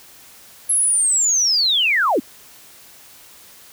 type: linear sweep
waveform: sine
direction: down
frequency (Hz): 11175 to 198.6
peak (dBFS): -14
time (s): 0.69-2.2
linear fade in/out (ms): 10
effects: white hiss -45 dBFS RMS until 3.72 s